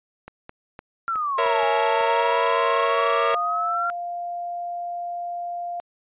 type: clicks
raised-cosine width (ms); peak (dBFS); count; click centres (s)
0.5; -23; 7; 0.28 / 0.494 / 0.791 / 1.157 / 1.462 / 1.632 / 2.01
type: exponential two-way sweep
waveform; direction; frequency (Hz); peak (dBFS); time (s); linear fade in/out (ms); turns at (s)
sine; down then up; 1385 to 830.6 to 1385; -22; 1.08-3.9; 0; 1.64
type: chord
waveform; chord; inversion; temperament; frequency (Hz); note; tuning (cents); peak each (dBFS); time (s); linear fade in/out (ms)
sawtooth; A# diminished; none; equal; 466.2 / 554.4 / 659.3; A#4 / C#5 / E5; 0 / 0 / 0; -20 / -21 / -21; 1.38-3.35; 5
type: tone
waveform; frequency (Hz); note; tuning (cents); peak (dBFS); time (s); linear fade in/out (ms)
sine; 698.5; F5; 0; -27; 3.34-5.8; 0
effects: resampled to 8000 Hz